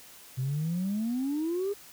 sine exponential sweep, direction up, 125.2 to 415.3 Hz, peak -26 dBFS, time 0.37-1.74 s, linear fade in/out 20 ms, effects tanh soft clip ceiling -24 dBFS + white hiss -51 dBFS RMS until 1.92 s

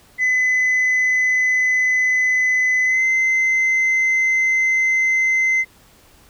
sine tone with pitch glide, 2016 to 2064 Hz, B6 to C7, +35 to -24 cents, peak -12 dBFS, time 0.18-5.65 s, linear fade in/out 50 ms, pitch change +41 cents, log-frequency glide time 2.85-3.04 s, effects tanh soft clip ceiling -13 dBFS + pink hiss -51 dBFS RMS until 6.29 s

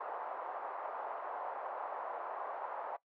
white band-pass noise, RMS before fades -42 dBFS, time 0-2.97 s, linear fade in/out 10 ms, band 590 to 1000 Hz, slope 24 dB/octave, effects noise-tail reverb RT60 0.1 s tail -18 dB re dry

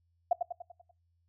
sine tone with echo, 700 Hz, F5, 4 cents sharp, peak -21 dBFS, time 0.31-0.33 s, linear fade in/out 5 ms, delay 97 ms, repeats 6, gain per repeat -6 dB, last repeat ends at 0.912 s, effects noise-tail reverb RT60 0.2 s tail -21 dB re dry + added 85 Hz sine -70 dBFS peak until 1.28 s

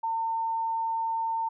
sine tone, 905 Hz, A5, 48 cents sharp, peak -26 dBFS, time 0.03-1.49 s, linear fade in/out 10 ms, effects none

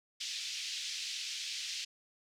white band-pass noise, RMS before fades -40 dBFS, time 0.2-1.85 s, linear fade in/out 10 ms, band 2500 to 5700 Hz, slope 24 dB/octave, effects none

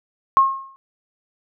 sine tone with exponential decay, 1078 Hz, C#6, 49 cents flat, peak -7 dBFS, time 0.37-0.76 s, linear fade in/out 0 ms, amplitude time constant 83 ms, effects none

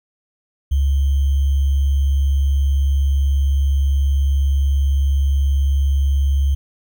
sine tone with sample-and-hold, 69.3 Hz, C#2, in tune, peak -13 dBFS, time 0.71-6.55 s, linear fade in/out 10 ms, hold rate 3150 Hz, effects none

